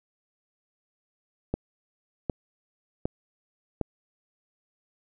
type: click train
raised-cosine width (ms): 2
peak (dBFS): -13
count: 4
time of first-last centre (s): 1.54-3.813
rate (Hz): 1.32
effects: none